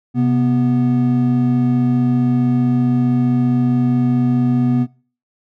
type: tone pair together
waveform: triangle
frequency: 129.94 / 245.3 Hz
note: C3 / B3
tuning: -12 / -12 cents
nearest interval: major seventh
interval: 1100 cents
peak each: -15 / -12 dBFS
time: 0.14-4.87 s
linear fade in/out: 50 ms
effects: noise-tail reverb RT60 0.4 s tail -22 dB re dry